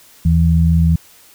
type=tone pair together; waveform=sine; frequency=79.46 / 164.81 Hz; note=D#2 / E3; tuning=+37 / 0 cents; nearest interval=octave + minor second; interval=1263 cents; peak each=-12 dBFS; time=0.25-0.96 s; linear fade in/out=5 ms; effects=white hiss -46 dBFS RMS until 1.34 s